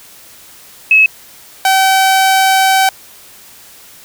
sine / sawtooth tone pair in turn, 2580 / 767 Hz, E7 / G5, -38 / -38 cents, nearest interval octave + major sixth, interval 2100 cents, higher first, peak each -4 dBFS, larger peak neither, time 0.91-1.06 / 1.65-2.89 s, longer second, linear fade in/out 2 ms, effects white hiss -39 dBFS RMS until 4.04 s

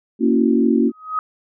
sine chord, F# dominant seventh, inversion first, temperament equal, 233.1 / 277.2 / 329.6 / 370 Hz, A#3 / C#4 / E4 / F#4, 0 / 0 / 0 / 0 cents, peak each -16 / -18 / -20 / -21 dBFS, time 0.19-0.92 s, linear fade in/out 50 ms
sine tone with exponential growth, 1260 Hz, D#6, 21 cents sharp, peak -15 dBFS, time 0.89-1.19 s, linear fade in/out 1 ms, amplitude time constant 64 ms
effects none

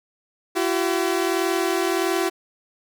sawtooth tone pair together, 338.5 / 380 Hz, E4 / F#4, +46 / +46 cents, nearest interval major second, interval 200 cents, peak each -19 dBFS, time 0.55-2.3 s, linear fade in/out 20 ms, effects none

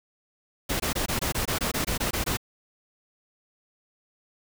pink noise bursts, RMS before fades -27 dBFS, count 13, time 0.69-2.372 s, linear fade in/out 10 ms, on 110 ms, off 21 ms, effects none

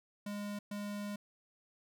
square tone bursts at uneven times, 205.2 Hz, G#3, 21 cents flat, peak -39 dBFS, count 2, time 0.26-0.59 / 0.71-1.16 s, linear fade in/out 5 ms, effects none

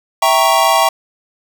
square chord, E diminished seventh, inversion none, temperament equal, 659.3 / 784 / 932.3 / 1108.7 Hz, E5 / G5 / Bb5 / Db6, 0 / 0 / 0 / 0 cents, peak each -16 dBFS, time 0.22-0.89 s, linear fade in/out 5 ms, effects 7-bit

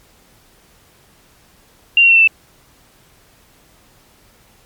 sine tone with pitch steps, 2775 / 2743 / 2712 / 2680 / 2650 Hz, F7 / F7 / E7 / E7 / E7, -12 / -32 / +49 / +28 / +9 cents, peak -6 dBFS, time 1.97-2.275 s, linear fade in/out 2 ms, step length 61 ms, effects pink hiss -51 dBFS RMS until 4.65 s + MP3 96 kbps

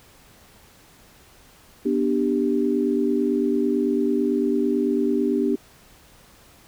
sine chord, G major, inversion first, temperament just, 245 / 294 / 392 Hz, B3 / D4 / G4, -14 / +2 / 0 cents, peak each -23 dBFS, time 1.85-5.56 s, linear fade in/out 10 ms, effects pink hiss -52 dBFS RMS until 6.67 s

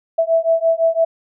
sine beating tone pair, 655 / 660.9 Hz, E5 / E5, -11 / +4 cents, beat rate 5.9 Hz, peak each -16 dBFS, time 0.18-1.05 s, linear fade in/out 10 ms, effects none

